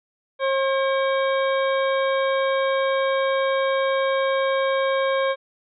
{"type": "harmonic tone with a mistuned harmonic", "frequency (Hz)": 538, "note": "C5", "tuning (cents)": 48, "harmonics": [1, 2, 3, 4, 6, 7], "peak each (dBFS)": [-20, -26, -30, -32, -36, -37], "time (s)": [0.39, 5.36], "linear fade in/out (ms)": 50, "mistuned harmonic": 4, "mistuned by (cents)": 100, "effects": []}